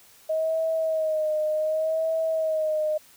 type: tone with vibrato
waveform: sine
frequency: 630 Hz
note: D#5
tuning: 21 cents sharp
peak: -22 dBFS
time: 0.29-2.98 s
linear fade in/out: 10 ms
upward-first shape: sine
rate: 0.67 Hz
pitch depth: 44 cents each way
effects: white hiss -54 dBFS RMS until 3.16 s